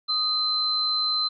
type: tone pair together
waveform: sine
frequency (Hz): 1244.5 / 4076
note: D#6 / C8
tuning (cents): 0 / -46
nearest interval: octave + major sixth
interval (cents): 2054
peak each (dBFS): -31 / -22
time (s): 0.08-1.29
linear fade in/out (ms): 20
effects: none